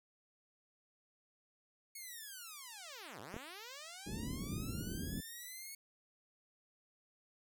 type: linear two-way sweep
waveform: 5% pulse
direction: down then up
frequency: 2217 to 92.5 to 2217 Hz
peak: -37 dBFS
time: 1.95-5.75 s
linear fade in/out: 5 ms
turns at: 3.2 s
type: clicks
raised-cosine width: 2 ms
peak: -32 dBFS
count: 2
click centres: 3.342 / 3.365 s
type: low-pass noise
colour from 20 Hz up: white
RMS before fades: -42 dBFS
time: 4.06-5.21 s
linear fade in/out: 10 ms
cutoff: 290 Hz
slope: 24 dB/octave
effects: none